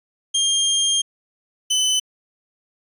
25% pulse tone pair in turn, 3207 / 3022 Hz, G7 / F#7, +39 / +36 cents, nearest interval minor second, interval 103 cents, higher first, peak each -13 dBFS, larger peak neither, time 0.34-1.02 / 1.7-2 s, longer first, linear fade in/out 10 ms, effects resampled to 32000 Hz

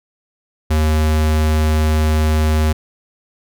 square tone, 77.5 Hz, D#2, 6 cents flat, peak -13 dBFS, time 0.7-2.73 s, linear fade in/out 10 ms, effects none

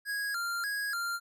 square tone with vibrato, 1516 Hz, F#6, 42 cents sharp, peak -32 dBFS, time 0.05-1.2 s, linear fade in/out 50 ms, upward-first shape square, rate 1.7 Hz, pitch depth 150 cents each way, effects none

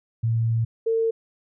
sine tone pair in turn, 114.2 / 452.2 Hz, A#2 / A4, -35 / +47 cents, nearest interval 2 octaves, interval 2382 cents, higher second, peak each -19 dBFS, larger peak neither, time 0.23-0.65 / 0.86-1.11 s, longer first, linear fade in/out 10 ms, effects none

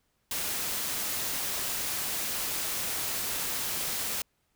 white noise, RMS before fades -32 dBFS, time 0.31-4.22 s, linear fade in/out 2 ms, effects pink hiss -74 dBFS RMS until 4.55 s

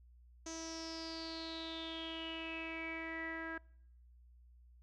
sawtooth tone with low-pass filter sweep, 325.8 Hz, E4, 20 cents flat, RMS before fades -44 dBFS, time 0.46-3.58 s, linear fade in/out 5 ms, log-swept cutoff 6300 to 1700 Hz, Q 10, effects noise-tail reverb RT60 0.7 s tail -25 dB re dry + added 60 Hz sine -59 dBFS peak until 4.82 s

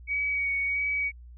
sine tone with vibrato, 2254 Hz, C#7, 28 cents sharp, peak -25 dBFS, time 0.07-1.12 s, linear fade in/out 50 ms, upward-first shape sine, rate 1.5 Hz, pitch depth 18 cents each way, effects added 60 Hz sine -44 dBFS peak until 1.37 s

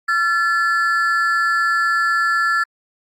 triangle ring-modulated tone, 1546 Hz, G6, 24 cents flat, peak -10 dBFS, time 0.08-2.64 s, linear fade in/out 10 ms, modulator 186 Hz, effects Opus 48 kbps

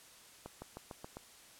accelerating click train, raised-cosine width 1 ms, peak -30 dBFS, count 6, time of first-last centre 0.46-1.17 s, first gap 160 ms, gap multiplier 0.94, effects white hiss -58 dBFS RMS until 1.59 s + low-pass 11000 Hz 12 dB/octave

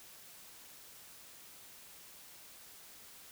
silence, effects white hiss -55 dBFS RMS until 3.31 s

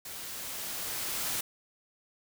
white noise with level ramp, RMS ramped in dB -42 to -32 dBFS, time 0.05-1.41 s, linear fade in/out 5 ms, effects none

